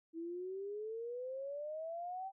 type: exponential sweep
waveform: sine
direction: up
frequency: 323.4 to 784 Hz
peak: -40 dBFS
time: 0.13-2.32 s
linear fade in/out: 50 ms
effects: none